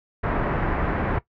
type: low-pass noise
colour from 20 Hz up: pink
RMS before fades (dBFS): -24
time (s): 0.23-1.19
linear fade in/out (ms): 10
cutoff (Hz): 1800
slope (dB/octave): 24
effects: noise-tail reverb RT60 0.1 s tail -17 dB re dry